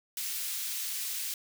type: high-pass noise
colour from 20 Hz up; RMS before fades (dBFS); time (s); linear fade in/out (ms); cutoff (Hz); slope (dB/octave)
white; -35; 0.17-1.34; 2; 2400; 12
effects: none